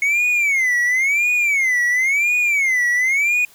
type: tone with vibrato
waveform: triangle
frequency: 2182 Hz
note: C#7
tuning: 28 cents flat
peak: -13 dBFS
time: 0.02-3.45 s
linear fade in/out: 2 ms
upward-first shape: sine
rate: 0.96 Hz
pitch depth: 210 cents each way
effects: white hiss -49 dBFS RMS until 3.54 s